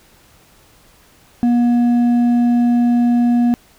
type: tone with hard clipping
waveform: sine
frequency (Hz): 240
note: B3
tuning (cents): -49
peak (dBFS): -12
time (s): 1.43-3.54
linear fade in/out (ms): 0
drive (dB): 4
effects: pink hiss -50 dBFS RMS until 3.78 s